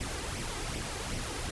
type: noise with flanger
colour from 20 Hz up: pink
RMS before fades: -36 dBFS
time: 0-1.51 s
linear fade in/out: 10 ms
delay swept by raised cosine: 0.35 to 2.55 ms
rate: 2.6 Hz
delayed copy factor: +0.55
effects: resampled to 24000 Hz